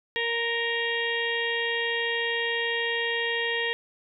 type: harmonic tone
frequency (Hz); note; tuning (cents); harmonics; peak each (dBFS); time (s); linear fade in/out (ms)
466.2; A#4; 0; 1 / 2 / 4 / 5 / 6 / 7 / 8; -31 / -37 / -28 / -37 / -34 / -34 / -40; 0.16-3.73; 0
effects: none